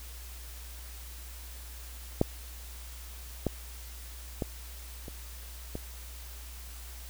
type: clicks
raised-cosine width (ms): 2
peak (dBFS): -9 / -14 / -17 / -28 / -22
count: 5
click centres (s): 2.214 / 3.467 / 4.422 / 5.082 / 5.754
effects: added 60 Hz sine -43 dBFS peak until 7.09 s + white hiss -49 dBFS RMS until 7.09 s